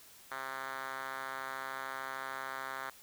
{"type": "tone with band-pass filter", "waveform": "5% pulse", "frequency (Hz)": 133.4, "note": "C3", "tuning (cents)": 34, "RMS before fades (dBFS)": -41, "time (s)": [0.31, 2.9], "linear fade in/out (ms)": 5, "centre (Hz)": 1500, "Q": 1.3, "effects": ["white hiss -57 dBFS RMS until 3.02 s"]}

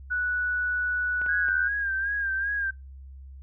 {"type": "tone", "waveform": "sine", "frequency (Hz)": 1476, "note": "F#6", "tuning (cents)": -5, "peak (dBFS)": -24, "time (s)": [0.1, 1.69], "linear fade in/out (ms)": 20}
{"type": "clicks", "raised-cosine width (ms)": 0.5, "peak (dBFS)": -26, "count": 3, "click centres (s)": [1.216, 1.263, 1.485]}
{"type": "tone with vibrato", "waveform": "sine", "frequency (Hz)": 1605, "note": "G6", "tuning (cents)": 40, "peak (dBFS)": -25, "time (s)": [1.28, 2.71], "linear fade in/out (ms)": 10, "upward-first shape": "sine", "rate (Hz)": 2.6, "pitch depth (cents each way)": 59}
{"effects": ["noise-tail reverb RT60 0.2 s tail -23 dB re dry", "added 67 Hz sine -41 dBFS peak until 3.42 s"]}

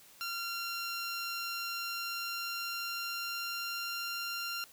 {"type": "tone with pitch glide", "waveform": "15% pulse", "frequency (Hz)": [1379, 1387], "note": ["F6", "F6"], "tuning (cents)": [-22, -12], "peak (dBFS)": -29, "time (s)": [0.21, 4.64], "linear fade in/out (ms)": 0, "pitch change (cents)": 10, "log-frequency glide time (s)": [1.36, 4.12], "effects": ["white hiss -58 dBFS RMS until 4.72 s"]}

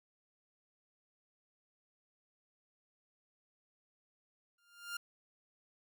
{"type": "tone with exponential growth", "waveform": "sawtooth", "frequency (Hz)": 1400, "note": "F6", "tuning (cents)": 4, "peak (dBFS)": -33, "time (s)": [4.58, 4.97], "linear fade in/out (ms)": 5, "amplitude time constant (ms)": 83, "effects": []}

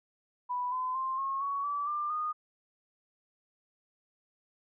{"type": "tone with pitch steps", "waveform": "sine", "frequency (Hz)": [987.8, 1019.1, 1051.4, 1084.7, 1119.1, 1154.5, 1191.1, 1228.8], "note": ["B5", "C6", "C6", "C#6", "C#6", "D6", "D6", "D#6"], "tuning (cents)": [0, -46, 8, -38, 16, -30, 24, -22], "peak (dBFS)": -30, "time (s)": [0.49, 2.33], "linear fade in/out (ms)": 20, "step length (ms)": 230, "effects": []}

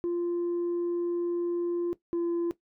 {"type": "tone pair in turn", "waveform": "sine", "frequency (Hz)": [346.8, 341.8], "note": ["F4", "F4"], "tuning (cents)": [-12, -37], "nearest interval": "unison", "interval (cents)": 25, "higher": "first", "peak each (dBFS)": [-24, -23], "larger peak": "second", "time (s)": [[0.04, 1.93], [2.13, 2.51]], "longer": "first", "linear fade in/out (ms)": 0, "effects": ["noise-tail reverb RT60 0.1 s tail -17 dB re dry", "tanh soft clip ceiling -25 dBFS"]}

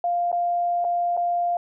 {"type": "tone with dropouts", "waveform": "sine", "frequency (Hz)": 698.5, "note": "F5", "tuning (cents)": 0, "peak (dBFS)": -20, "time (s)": [0.04, 1.57], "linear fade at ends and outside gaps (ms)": 2, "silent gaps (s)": [[0.317, 0.327], [0.844, 0.848], [1.168, 1.174]], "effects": []}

